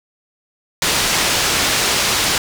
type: low-pass noise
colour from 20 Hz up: white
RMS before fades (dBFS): -17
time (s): 0.82-2.38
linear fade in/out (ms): 2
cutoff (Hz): 6200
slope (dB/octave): 12
effects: none